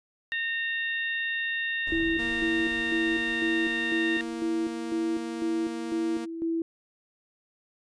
harmonic tone, 919 Hz, A#5, 25 cents flat, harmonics 2 / 3 / 4, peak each -28 / -35 / -38 dBFS, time 0.32-4.21 s, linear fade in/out 0 ms
brown noise with exponential decay, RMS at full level -38 dBFS, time 1.87-5.78 s, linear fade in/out 1 ms, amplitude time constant 850 ms
sine tone with tremolo, 330 Hz, E4, 2 cents sharp, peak -25 dBFS, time 1.92-6.62 s, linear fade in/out 2 ms, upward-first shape square, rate 2 Hz, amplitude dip 60%
sawtooth tone, 233.1 Hz, A#3, in tune, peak -31 dBFS, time 2.18-6.26 s, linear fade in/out 20 ms
effects resampled to 22050 Hz

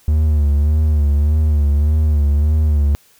triangle tone with vibrato, 74.6 Hz, D2, 28 cents sharp, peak -9 dBFS, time 0.08-2.95 s, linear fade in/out 0 ms, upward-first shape sine, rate 1.7 Hz, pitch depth 67 cents each way, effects white hiss -52 dBFS RMS until 3.19 s

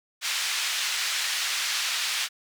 white band-pass noise, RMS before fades -28 dBFS, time 0.21-2.29 s, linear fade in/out 50 ms, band 1600 to 4900 Hz, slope 12 dB/octave, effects none

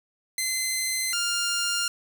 10% pulse tone pair in turn, 2059 / 1400.7 Hz, C7 / F6, -28 / +5 cents, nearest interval perfect fifth, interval 667 cents, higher first, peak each -16 dBFS, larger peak neither, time 0.38-1.13 / 1.13-1.88 s, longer neither, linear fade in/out 2 ms, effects 7-bit

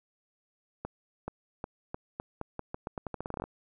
accelerating click train, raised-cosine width 1 ms, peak -21 dBFS, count 20, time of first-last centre 0.85-3.44 s, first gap 430 ms, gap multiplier 0.84, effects none

